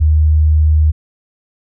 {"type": "tone", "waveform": "sine", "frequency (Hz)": 77.1, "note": "D#2", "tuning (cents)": -15, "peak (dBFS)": -7, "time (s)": [0, 0.92], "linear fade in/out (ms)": 20, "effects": []}